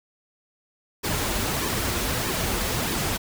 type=noise with flanger; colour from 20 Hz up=pink; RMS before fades=-26 dBFS; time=1.03-3.18 s; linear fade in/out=20 ms; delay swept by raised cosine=1.4 to 7.3 ms; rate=1.6 Hz; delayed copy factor=-0.55; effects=none